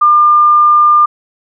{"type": "tone", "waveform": "sine", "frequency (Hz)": 1200, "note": "D6", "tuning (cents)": 37, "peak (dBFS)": -4, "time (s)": [0.01, 1.06], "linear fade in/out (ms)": 10, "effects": []}